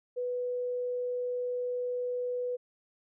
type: tone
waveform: sine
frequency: 493.9 Hz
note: B4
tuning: in tune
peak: -30 dBFS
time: 0.16-2.57 s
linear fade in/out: 20 ms
effects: none